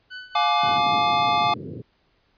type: tone with tremolo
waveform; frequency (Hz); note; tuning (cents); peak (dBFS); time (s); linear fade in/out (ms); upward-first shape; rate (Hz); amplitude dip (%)
sawtooth; 1498; F#6; +21; -29; 0.1-0.79; 20; triangle; 3.9; 85
type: chord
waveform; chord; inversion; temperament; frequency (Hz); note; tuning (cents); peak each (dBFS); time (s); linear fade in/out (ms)
square; D diminished; first; just; 704.8 / 845.8 / 1174.7; F5 / Ab5 / D6; +16 / +31 / 0; -24 / -23 / -23; 0.35-1.54; 5
type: band-pass noise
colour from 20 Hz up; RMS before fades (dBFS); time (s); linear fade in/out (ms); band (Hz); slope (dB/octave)
pink; -35; 0.63-1.82; 5; 100 to 460; 48
effects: pink hiss -65 dBFS RMS until 2.37 s + resampled to 11025 Hz